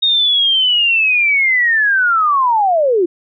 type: linear sweep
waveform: sine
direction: down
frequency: 3729 to 329.6 Hz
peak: -10 dBFS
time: 0.02-3.06 s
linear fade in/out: 10 ms
effects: none